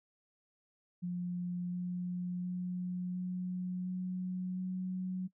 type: tone with pitch steps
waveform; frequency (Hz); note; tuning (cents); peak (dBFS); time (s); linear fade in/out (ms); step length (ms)
sine; 177.4 / 178.84 / 180.29 / 181.76 / 183.23 / 184.72; F3 / F3 / F#3 / F#3 / F#3 / F#3; +27 / +41 / -45 / -31 / -17 / -3; -34; 1.02-5.28; 20; 710
effects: noise-tail reverb RT60 0.1 s tail -21 dB re dry